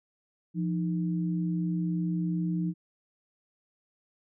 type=tone pair together; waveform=sine; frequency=172.56 / 310.5 Hz; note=F3 / D#4; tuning=-20 / -3 cents; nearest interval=minor seventh; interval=1017 cents; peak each=-27 / -34 dBFS; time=0.54-2.74 s; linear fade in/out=50 ms; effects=none